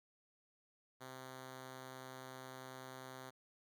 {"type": "tone", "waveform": "5% pulse", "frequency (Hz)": 130.2, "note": "C3", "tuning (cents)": -8, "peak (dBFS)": -38, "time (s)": [1, 3.31], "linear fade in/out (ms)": 20, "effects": []}